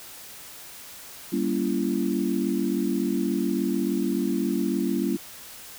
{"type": "chord", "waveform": "sine", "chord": "G diminished seventh", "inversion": "none", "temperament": "just", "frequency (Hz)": [196, 235.2, 282.2, 338.7], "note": ["G3", "Bb3", "Db4", "Fb4"], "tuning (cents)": [0, 16, 31, 47], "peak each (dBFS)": -28, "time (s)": [1.32, 5.17], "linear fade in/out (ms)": 10, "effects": ["white hiss -43 dBFS RMS until 5.78 s"]}